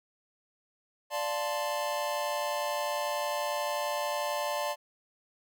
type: chord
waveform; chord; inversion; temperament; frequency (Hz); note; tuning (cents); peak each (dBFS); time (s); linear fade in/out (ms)
square; D minor seventh; none; equal; 587.3 / 698.5 / 880 / 1046.5; D5 / F5 / A5 / C6; 0 / 0 / 0 / 0; -34 / -39 / -36 / -38; 1.1-4.76; 50
effects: none